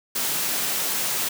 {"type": "high-pass noise", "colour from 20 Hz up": "white", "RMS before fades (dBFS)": -25, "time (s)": [0.15, 1.29], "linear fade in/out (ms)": 10, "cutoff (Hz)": 120, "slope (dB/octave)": 96, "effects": []}